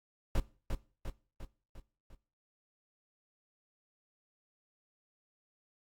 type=noise with echo; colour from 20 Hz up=brown; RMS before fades=-28 dBFS; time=0.35-0.4 s; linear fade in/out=2 ms; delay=350 ms; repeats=5; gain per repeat=-5 dB; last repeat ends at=2.15 s; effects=noise-tail reverb RT60 0.4 s tail -20 dB re dry + AAC 64 kbps